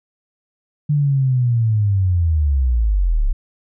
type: linear sweep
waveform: sine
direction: down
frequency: 149.8 to 30.87 Hz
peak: -13 dBFS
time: 0.89-3.33 s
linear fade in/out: 10 ms
effects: none